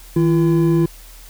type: tone pair together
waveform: triangle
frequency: 160 / 339 Hz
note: D#3 / E4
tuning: +49 / +49 cents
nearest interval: octave + minor second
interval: 1300 cents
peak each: -13 dBFS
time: 0.16-0.86 s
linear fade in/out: 5 ms
effects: added 40 Hz sine -39 dBFS peak until 1.29 s + white hiss -44 dBFS RMS until 1.29 s